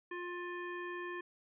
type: harmonic tone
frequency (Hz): 353.2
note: F4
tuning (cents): +20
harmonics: 1 / 3 / 5 / 7 / 9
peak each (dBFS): -42 / -46 / -45 / -53 / -61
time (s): 0.11-1.21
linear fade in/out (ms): 5
effects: none